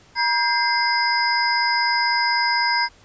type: tone cluster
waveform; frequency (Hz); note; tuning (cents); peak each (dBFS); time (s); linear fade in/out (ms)
sine; 952 / 1594 / 2076 / 4860 / 5080; A#5 / G6 / C7 / D#8 / D#8; +36 / +28 / -14 / -42 / +35; -21 / -24 / -24 / -28 / -25; 0.15-2.89; 50
effects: pink hiss -52 dBFS RMS until 3.04 s + resampled to 16000 Hz